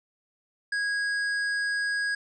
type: tone with hard clipping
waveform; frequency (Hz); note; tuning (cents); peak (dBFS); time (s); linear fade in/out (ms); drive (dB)
triangle; 1650; G#6; -12; -27; 0.72-2.15; 5; 12
effects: resampled to 22050 Hz